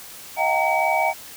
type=tone cluster; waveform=sine; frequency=636 / 717 / 782 / 922 / 2277 Hz; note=D#5 / F5 / G5 / A#5 / C#7; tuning=+38 / +45 / -4 / -19 / +46 cents; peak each=-24 dBFS; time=0.36-1.14 s; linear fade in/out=50 ms; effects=white hiss -40 dBFS RMS until 1.36 s